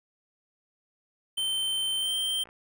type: tone with pitch glide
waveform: square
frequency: 3100 to 3138 Hz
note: G7 to G7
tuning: -20 to +1 cents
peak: -27 dBFS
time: 1.37-2.44 s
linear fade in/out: 10 ms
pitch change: +21 cents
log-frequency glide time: 1.97-2.15 s
type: click train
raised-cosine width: 0.5 ms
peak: -36 dBFS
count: 68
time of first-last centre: 1.38-2.489 s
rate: 60.4 Hz
effects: none